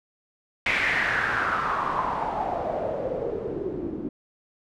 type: noise with low-pass filter sweep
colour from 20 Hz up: white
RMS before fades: -27 dBFS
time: 0.66-4.09 s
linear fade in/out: 2 ms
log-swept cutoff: 2300 to 290 Hz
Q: 4.7
effects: none